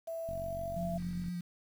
sine tone with pitch glide, 659.3 to 673.2 Hz, E5 to E5, 0 to +36 cents, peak -36 dBFS, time 0.07-0.98 s, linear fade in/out 10 ms, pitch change +36 cents, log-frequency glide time 0.31-0.78 s
click train, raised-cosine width 5 ms, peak -33 dBFS, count 47, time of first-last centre 0.29-1.284 s, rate 46.3 Hz
sine tone with vibrato, 176.3 Hz, F3, 17 cents sharp, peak -35 dBFS, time 0.76-1.41 s, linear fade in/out 5 ms, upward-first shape square, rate 9.4 Hz, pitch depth 16 cents each way
effects 9-bit

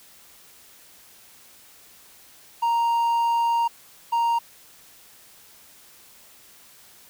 triangle tone bursts at uneven times, 932.3 Hz, A#5, in tune, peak -17 dBFS, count 2, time 2.62-3.68 / 4.12-4.39 s, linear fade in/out 10 ms, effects white hiss -51 dBFS RMS until 7.09 s

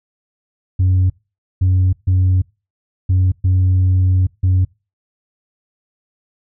sine tone bursts at uneven times, 92.5 Hz, F#2, in tune, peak -8 dBFS, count 6, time 0.79-1.1 / 1.61-1.93 / 2.07-2.42 / 3.09-3.32 / 3.44-4.27 / 4.43-4.65 s, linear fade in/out 10 ms, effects noise-tail reverb RT60 0.3 s tail -26 dB re dry + tanh soft clip ceiling -9 dBFS

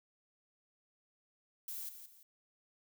violet noise with echo, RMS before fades -43 dBFS, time 1.68-1.89 s, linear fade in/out 2 ms, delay 170 ms, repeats 2, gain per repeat -9 dB, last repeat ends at 2.23 s, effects none

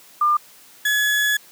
sine / 35% pulse tone pair in turn, 1200 / 1697.1 Hz, D6 / G#6, +37 / +37 cents, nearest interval tritone, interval 600 cents, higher second, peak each -14 / -15 dBFS, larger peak first, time 0.21-0.37 / 0.85-1.37 s, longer second, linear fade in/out 5 ms, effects white hiss -48 dBFS RMS until 1.51 s + high-pass 150 Hz 12 dB/octave

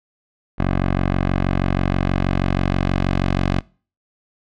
10% pulse tone with low-pass filter sweep, 46.25 Hz, F#1, in tune, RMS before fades -19 dBFS, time 0.58-3.61 s, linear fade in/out 20 ms, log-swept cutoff 2000 to 3800 Hz, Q 0.78, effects noise-tail reverb RT60 0.4 s tail -25 dB re dry

